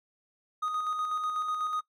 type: tone with tremolo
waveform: triangle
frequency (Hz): 1244.5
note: D#6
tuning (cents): 0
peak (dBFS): -26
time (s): 0.62-1.81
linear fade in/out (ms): 10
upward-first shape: square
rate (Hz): 8.1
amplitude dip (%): 35
effects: noise-tail reverb RT60 0.1 s tail -20 dB re dry